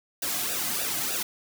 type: noise with flanger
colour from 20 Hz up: white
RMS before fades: -29 dBFS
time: 0.22-1.23 s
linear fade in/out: 5 ms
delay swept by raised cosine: 0.92 to 2.22 ms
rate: 3.3 Hz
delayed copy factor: -0.85
effects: none